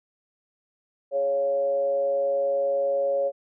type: tone with frequency modulation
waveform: sine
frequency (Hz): 555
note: C#5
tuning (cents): +2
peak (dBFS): -21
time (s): 1.11-3.32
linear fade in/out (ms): 50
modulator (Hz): 140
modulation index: 0.42
effects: none